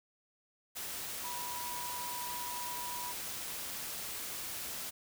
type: tone in noise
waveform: sine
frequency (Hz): 974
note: B5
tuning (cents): -24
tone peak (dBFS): -41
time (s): 1.23-3.13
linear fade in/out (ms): 20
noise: white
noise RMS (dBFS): -41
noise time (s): 0.75-4.91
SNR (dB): -3
effects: none